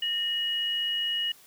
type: tone pair together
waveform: sine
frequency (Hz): 1827.5 / 2901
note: A#6 / F#7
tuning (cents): -35 / -35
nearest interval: minor sixth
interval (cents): 800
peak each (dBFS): -37 / -26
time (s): 0.02-1.32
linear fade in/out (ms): 5
effects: white hiss -55 dBFS RMS until 1.46 s